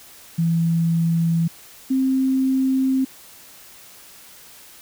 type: tone pair in turn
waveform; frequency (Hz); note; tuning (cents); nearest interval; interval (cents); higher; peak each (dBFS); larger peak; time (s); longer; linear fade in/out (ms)
sine; 166.2 / 263.8; E3 / C4; +15 / +14; minor sixth; 799; second; -16; neither; 0.38-1.48 / 1.9-3.05; second; 10
effects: white hiss -45 dBFS RMS until 4.81 s